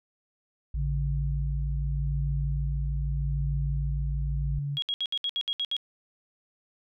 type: tone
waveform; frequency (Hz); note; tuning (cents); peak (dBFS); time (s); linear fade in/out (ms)
sine; 55.6; A1; +19; -27; 0.74-4.59; 5
type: tone with tremolo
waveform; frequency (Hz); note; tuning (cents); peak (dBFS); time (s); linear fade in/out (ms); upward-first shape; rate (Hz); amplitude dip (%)
sine; 142.1; C#3; +43; -28; 0.75-4.79; 50; sine; 0.81; 35
type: tone bursts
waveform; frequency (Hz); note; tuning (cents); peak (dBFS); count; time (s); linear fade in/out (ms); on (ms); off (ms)
sine; 3300; G#7; -12; -26; 9; 4.77-5.766; 0; 52; 66
effects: none